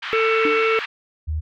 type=band-pass noise; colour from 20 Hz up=pink; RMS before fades=-29 dBFS; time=0.02-0.86 s; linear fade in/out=10 ms; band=1200 to 3200 Hz; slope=24 dB/octave
type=harmonic tone; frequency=445.7 Hz; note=A4; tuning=22 cents sharp; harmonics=1 / 3 / 5 / 6; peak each=-18 / -23 / -25 / -26 dBFS; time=0.13-0.79 s; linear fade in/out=0 ms
type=tone with exponential decay; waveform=triangle; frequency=298 Hz; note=D4; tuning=25 cents sharp; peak=-17 dBFS; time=0.45-0.72 s; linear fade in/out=2 ms; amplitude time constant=57 ms
type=tone; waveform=sine; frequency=77.78 Hz; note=D#2; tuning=in tune; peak=-21 dBFS; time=1.27-1.41 s; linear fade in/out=20 ms
effects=none